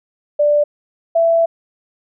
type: tone pair in turn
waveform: sine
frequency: 589 / 665.7 Hz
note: D5 / E5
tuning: +5 / +17 cents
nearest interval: major second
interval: 212 cents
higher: second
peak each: -10 dBFS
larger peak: neither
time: 0.39-0.64 / 1.15-1.46 s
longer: second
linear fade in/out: 10 ms
effects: none